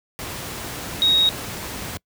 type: tone in noise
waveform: sine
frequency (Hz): 3776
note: A#7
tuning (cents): +22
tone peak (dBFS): -14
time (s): 1.02-1.29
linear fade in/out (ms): 0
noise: pink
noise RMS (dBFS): -31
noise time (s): 0.19-1.97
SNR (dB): +14
effects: noise-tail reverb RT60 0.1 s tail -25 dB re dry + high-pass 60 Hz 12 dB/octave